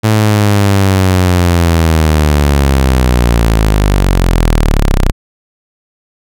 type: linear sweep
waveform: sawtooth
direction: down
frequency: 110 to 30.35 Hz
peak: -3 dBFS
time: 0.03-5.12 s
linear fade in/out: 20 ms
effects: none